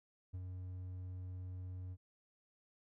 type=tone with ADSR envelope; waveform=triangle; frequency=91.7 Hz; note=F#2; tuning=15 cents flat; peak=-38 dBFS; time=0.33-1.97 s; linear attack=17 ms; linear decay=46 ms; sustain=-3 dB; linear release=47 ms; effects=none